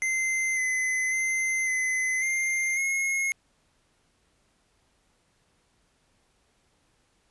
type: tone with pitch steps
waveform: square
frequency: 2074 / 2036 / 2071 / 2039 / 2105 / 2162 Hz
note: C7 / C7 / C7 / C7 / C7 / C#7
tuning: -16 / -48 / -18 / -45 / +10 / -44 cents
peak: -25 dBFS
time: 0.02-3.32 s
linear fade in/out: 0 ms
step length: 550 ms
effects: pink hiss -68 dBFS RMS until 7.3 s + resampled to 24000 Hz